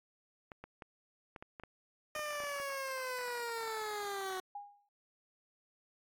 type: clicks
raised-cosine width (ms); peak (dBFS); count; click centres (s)
0.5; -32; 12; 0.518 / 0.64 / 0.822 / 1.362 / 1.425 / 1.598 / 1.636 / 2.162 / 2.193 / 2.403 / 2.437 / 2.6
type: linear sweep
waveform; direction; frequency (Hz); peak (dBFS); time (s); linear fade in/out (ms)
15% pulse; down; 610 to 370; -31; 2.15-4.4; 2
type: tone with exponential decay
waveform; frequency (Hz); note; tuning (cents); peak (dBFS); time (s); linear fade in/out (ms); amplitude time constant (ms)
sine; 815; G#5; -33; -39; 4.55-4.89; 5; 73
effects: AAC 64 kbps